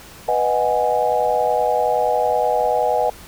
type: chord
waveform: sine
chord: G# minor seventh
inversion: first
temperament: equal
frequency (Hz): 493.9 / 622.3 / 740 / 830.6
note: B4 / D#5 / F#5 / G#5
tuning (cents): 0 / 0 / 0 / 0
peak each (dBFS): -21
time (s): 0.28-3.1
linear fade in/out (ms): 5
effects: pink hiss -41 dBFS RMS until 3.27 s